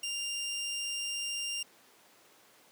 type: tone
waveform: 20% pulse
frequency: 2794 Hz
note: F7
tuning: in tune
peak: -29 dBFS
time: 0.03-1.63 s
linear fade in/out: 5 ms
effects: pink hiss -60 dBFS RMS until 2.71 s + high-pass 300 Hz 12 dB/octave